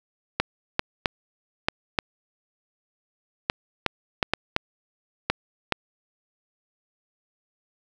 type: clicks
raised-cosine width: 0.3 ms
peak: -4 dBFS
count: 12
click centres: 0.4 / 0.794 / 1.058 / 1.685 / 1.988 / 3.499 / 3.863 / 4.228 / 4.336 / 4.564 / 5.3 / 5.723 s
effects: 7-bit